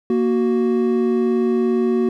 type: tone pair together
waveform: triangle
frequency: 234.6 / 371.7 Hz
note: A#3 / F#4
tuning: +11 / +8 cents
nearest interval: minor sixth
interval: 797 cents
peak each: -16 dBFS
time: 0.1-2.09 s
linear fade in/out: 2 ms
effects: none